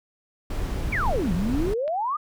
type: noise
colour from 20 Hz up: brown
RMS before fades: -27 dBFS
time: 0.5-1.74 s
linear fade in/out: 5 ms
type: exponential two-way sweep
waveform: sine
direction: down then up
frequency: 2458 to 160 to 1258 Hz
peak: -23 dBFS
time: 0.92-2.17 s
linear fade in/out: 10 ms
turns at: 1.33 s
type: click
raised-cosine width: 0.3 ms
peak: -25 dBFS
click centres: 1.879 s
effects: none